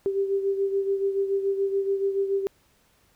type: beating tone pair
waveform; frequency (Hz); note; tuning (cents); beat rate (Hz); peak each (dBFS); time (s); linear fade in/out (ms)
sine; 392 / 399; G4 / G4; 0 / +31; 7; -23 / -30; 0.06-2.47; 0
effects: pink hiss -63 dBFS RMS until 3.15 s